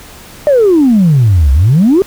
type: exponential two-way sweep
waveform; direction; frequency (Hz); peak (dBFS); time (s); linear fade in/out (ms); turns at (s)
sine; down then up; 611 to 64 to 412; -3; 0.47-2.02; 0; 1.52
effects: tanh soft clip ceiling -1 dBFS + pink hiss -34 dBFS RMS until 2.06 s